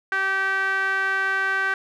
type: tone with band-pass filter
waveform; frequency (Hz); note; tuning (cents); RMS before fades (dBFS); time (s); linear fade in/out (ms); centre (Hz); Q
sawtooth; 386.4; G4; -25; -23; 0.12-1.74; 2; 1600; 5.5
effects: none